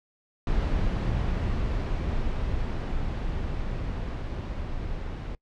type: noise with level ramp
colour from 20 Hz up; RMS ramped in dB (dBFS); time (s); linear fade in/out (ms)
brown; -25 to -33; 0.47-5.35; 2
effects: noise-tail reverb RT60 0.1 s tail -24 dB re dry + low-pass 4000 Hz 12 dB/octave